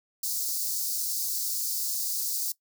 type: high-pass noise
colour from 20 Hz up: white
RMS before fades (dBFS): -30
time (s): 0.23-2.52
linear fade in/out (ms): 5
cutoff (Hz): 4400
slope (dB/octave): 48
effects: noise-tail reverb RT60 0.1 s tail -20 dB re dry

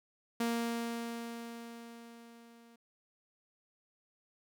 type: tone with level ramp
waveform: sawtooth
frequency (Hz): 233.1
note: A#3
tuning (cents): 0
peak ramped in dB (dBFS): -26 to -54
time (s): 0.4-2.76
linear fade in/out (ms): 5
effects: none

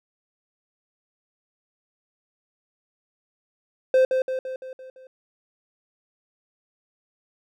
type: tone with echo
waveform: triangle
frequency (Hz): 519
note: C5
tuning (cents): -14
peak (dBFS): -12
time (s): 3.94-4.05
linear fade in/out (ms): 2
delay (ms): 170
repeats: 6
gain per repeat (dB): -5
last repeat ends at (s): 5.07
effects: none

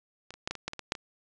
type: clicks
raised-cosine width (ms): 0.2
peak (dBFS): -25 / -30 / -14 / -16 / -23 / -15 / -20 / -20 / -10 / -23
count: 10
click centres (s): 0.306 / 0.34 / 0.475 / 0.51 / 0.553 / 0.68 / 0.734 / 0.793 / 0.921 / 0.952
effects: resampled to 22050 Hz

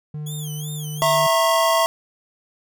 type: tone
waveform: triangle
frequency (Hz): 150.7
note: D3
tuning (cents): +45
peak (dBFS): -25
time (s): 0.14-1.27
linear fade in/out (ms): 5
type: tone with vibrato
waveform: 10% pulse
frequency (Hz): 3297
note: G#7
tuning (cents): -13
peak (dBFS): -26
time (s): 0.26-1.2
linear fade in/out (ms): 10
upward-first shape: sine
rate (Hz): 2.7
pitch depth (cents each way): 170
type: chord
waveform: square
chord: A# diminished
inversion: second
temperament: equal with one note detuned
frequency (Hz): 659.3 / 932.3 / 1084.7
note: E5 / A#5 / C#6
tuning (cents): 0 / 0 / -38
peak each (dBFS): -19 / -23 / -21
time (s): 1.02-1.86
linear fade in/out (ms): 0
effects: none

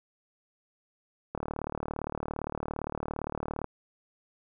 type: click train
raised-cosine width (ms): 1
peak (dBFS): -19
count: 87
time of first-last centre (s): 1.35-3.643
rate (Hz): 37.5
effects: none

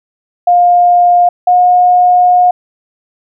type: tone pair in turn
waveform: sine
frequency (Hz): 707 / 719.4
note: F5 / F#5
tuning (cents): +21 / -49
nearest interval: unison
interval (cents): 30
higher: second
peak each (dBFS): -4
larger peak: neither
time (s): 0.47-1.29 / 1.47-2.51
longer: second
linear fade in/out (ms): 5
effects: none

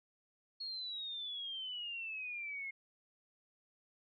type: exponential sweep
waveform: sine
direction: down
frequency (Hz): 4332 to 2145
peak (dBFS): -40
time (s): 0.6-2.71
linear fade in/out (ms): 10
effects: none

